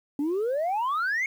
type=exponential sweep; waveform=sine; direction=up; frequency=276.7 to 2214 Hz; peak=-22 dBFS; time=0.19-1.26 s; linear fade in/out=2 ms; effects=tanh soft clip ceiling -22 dBFS + 9-bit